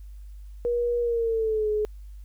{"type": "tone with pitch glide", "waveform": "sine", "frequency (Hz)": [478.9, 424.2], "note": ["A#4", "G#4"], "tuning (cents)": [47, 37], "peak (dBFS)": -22, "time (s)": [0.65, 1.85], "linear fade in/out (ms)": 0, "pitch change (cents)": -210, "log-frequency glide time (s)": [1, 1.69], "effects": ["added 50 Hz sine -39 dBFS peak until 2.24 s", "white hiss -67 dBFS RMS until 2.24 s"]}